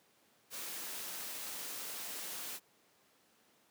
white noise, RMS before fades -43 dBFS, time 0.5-2.6 s, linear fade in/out 50 ms, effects pink hiss -69 dBFS RMS until 3.7 s + high-pass 200 Hz 12 dB/octave

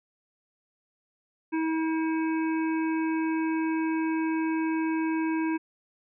harmonic tone, 320.9 Hz, E4, 46 cents flat, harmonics 1 / 3 / 5 / 7 / 8, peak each -25 / -35 / -39 / -42 / -43 dBFS, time 1.52-5.58 s, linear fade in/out 20 ms, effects none

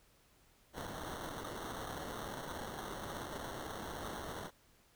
white noise with sample-and-hold, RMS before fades -44 dBFS, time 0.73-4.51 s, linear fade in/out 50 ms, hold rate 2450 Hz, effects pink hiss -68 dBFS RMS until 4.95 s

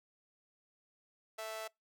sawtooth tone with amplitude modulation, 659.3 Hz, E5, in tune, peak -33 dBFS, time 1.38-1.68 s, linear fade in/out 10 ms, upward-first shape sine, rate 217 Hz, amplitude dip 80%, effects noise-tail reverb RT60 0.2 s tail -26 dB re dry

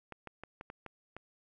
clicks, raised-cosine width 0.5 ms, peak -29 dBFS, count 7, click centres 0.123 / 0.273 / 0.436 / 0.611 / 0.701 / 0.863 / 1.166 s, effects none

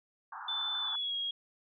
pink band-pass noise, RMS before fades -44 dBFS, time 0.32-0.96 s, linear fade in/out 5 ms, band 800 to 1600 Hz, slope 96 dB/octave
sine tone with pitch glide, 3520 to 3284 Hz, A7 to G#7, 0 to -20 cents, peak -32 dBFS, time 0.48-1.31 s, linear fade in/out 5 ms, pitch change -120 cents, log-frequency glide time 0.81-1.15 s
effects none

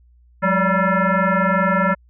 sine tone with frequency modulation, 587.3 Hz, D5, in tune, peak -14 dBFS, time 0.42-1.95 s, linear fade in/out 20 ms, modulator 384 Hz, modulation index 3.1, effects added 60 Hz sine -49 dBFS peak until 2.09 s

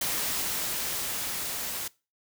white noise with level ramp, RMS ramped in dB -29 to -34 dBFS, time 0.01-1.88 s, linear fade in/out 5 ms, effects noise-tail reverb RT60 0.3 s tail -22 dB re dry

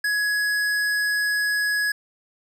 sine tone with hard clipping, 1677 Hz, G#6, 16 cents sharp, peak -22 dBFS, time 0.04-1.92 s, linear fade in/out 5 ms, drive 14 dB, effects none

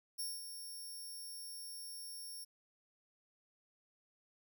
10% pulse tone with ADSR envelope, 5500 Hz, F8, 27 cents flat, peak -32 dBFS, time 0.18-2.45 s, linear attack 17 ms, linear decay 210 ms, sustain -8 dB, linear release 18 ms, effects none

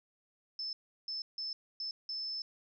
sine tone bursts at uneven times, 5260 Hz, E8, 5 cents flat, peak -36 dBFS, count 5, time 0.59-0.73 / 1.08-1.22 / 1.38-1.53 / 1.8-1.91 / 2.09-2.42 s, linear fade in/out 2 ms, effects none

